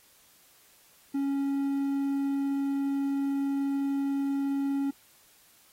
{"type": "tone", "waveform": "triangle", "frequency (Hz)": 277.2, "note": "C#4", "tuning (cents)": 0, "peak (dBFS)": -24, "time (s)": [1.14, 4.91], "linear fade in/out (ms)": 10, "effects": ["white hiss -60 dBFS RMS until 5.72 s", "AAC 48 kbps"]}